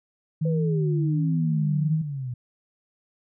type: tone with vibrato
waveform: sine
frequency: 155.56 Hz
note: D#3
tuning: in tune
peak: -21 dBFS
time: 0.41-2.02 s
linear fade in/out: 10 ms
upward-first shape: sine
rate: 1.3 Hz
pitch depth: 71 cents each way
type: exponential sweep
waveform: sine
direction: down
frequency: 511 to 120.3 Hz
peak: -28 dBFS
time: 0.45-2.34 s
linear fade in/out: 5 ms
effects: none